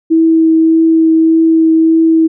sine tone with vibrato, 323.7 Hz, E4, 31 cents flat, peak -5 dBFS, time 0.1-2.28 s, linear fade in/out 20 ms, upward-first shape triangle, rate 1.7 Hz, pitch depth 11 cents each way, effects none

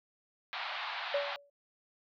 pink band-pass noise, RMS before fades -39 dBFS, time 0.53-1.36 s, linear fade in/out 0 ms, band 700 to 4200 Hz, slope 48 dB/octave
sine tone with exponential decay, 570 Hz, C#5, 48 cents sharp, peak -26 dBFS, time 1.14-1.5 s, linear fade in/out 5 ms, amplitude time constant 77 ms
effects none

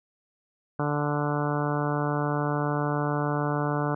harmonic tone, 146.83 Hz, D3, in tune, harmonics 1 / 2 / 3 / 4 / 5 / 6 / 7 / 8 / 9 / 10, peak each -28 / -31 / -33 / -34 / -35 / -36 / -36 / -37 / -38 / -38 dBFS, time 0.79-3.95 s, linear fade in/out 5 ms, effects none

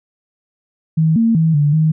sine tone with pitch steps, 159.5 / 227.9 / 161.3 / 146.3 / 157.2 Hz, D#3 / A#3 / E3 / D3 / D#3, +43 / -39 / -37 / -6 / +18 cents, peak -10 dBFS, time 0.97-1.92 s, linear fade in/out 10 ms, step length 190 ms, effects none

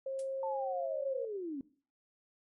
sine tone with pitch glide, 536 to 539.1 Hz, C5 to C#5, +42 to -48 cents, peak -34 dBFS, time 0.06-1.25 s, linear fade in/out 5 ms, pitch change +10 cents, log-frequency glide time 0.48-0.92 s
violet noise with exponential decay, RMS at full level -42 dBFS, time 0.19-0.3 s, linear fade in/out 1 ms, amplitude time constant 23 ms
sine linear sweep, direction down, 899 to 260 Hz, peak -36 dBFS, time 0.43-1.61 s, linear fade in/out 2 ms
effects noise-tail reverb RT60 0.4 s tail -17 dB re dry + MP3 48 kbps

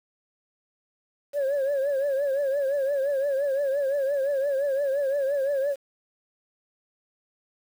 sine tone with vibrato, 554.4 Hz, C#5, in tune, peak -20 dBFS, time 1.33-5.76 s, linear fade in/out 50 ms, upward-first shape triangle, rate 5.8 Hz, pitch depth 100 cents each way, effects tanh soft clip ceiling -21 dBFS + 8-bit

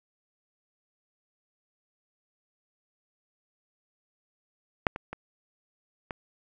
clicks, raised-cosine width 0.5 ms, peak -6 / -20 / -21 / -19 dBFS, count 4, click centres 4.868 / 4.961 / 5.13 / 6.108 s, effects none

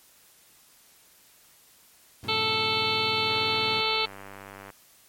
20% pulse chord, G diminished, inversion none, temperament equal, 98 / 116.54 / 138.59 Hz, G2 / Bb2 / Db3, 0 / 0 / 0 cents, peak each -36 / -35 / -40 dBFS, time 2.23-3.81 s, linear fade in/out 5 ms
harmonic tone, 440 Hz, A4, in tune, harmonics 1 / 2 / 3 / 5 / 6 / 7 / 8 / 9 / 10, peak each -32 / -32 / -32 / -32 / -32 / -32 / -32 / -32 / -32 dBFS, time 2.28-4.06 s, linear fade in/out 10 ms
click train, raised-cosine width 0.5 ms, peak -27 dBFS, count 139, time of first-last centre 3.3-4.702 s, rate 98.4 Hz
effects white hiss -57 dBFS RMS until 5.08 s + MP3 64 kbps

